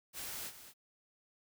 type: noise with echo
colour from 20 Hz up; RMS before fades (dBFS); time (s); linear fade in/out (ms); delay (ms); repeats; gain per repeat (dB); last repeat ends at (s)
white; -43; 0.13-0.52; 50; 220; 1; -11; 0.74
effects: none